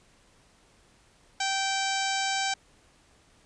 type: harmonic tone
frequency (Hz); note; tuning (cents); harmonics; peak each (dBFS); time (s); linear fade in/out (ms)
778; G5; -13; 1 / 2 / 3 / 4 / 5 / 6 / 7 / 8 / 9 / 10; -30 / -33 / -35 / -36 / -37 / -38 / -38 / -39 / -40 / -40; 1.4-2.54; 5
effects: pink hiss -61 dBFS RMS until 3.45 s + resampled to 22050 Hz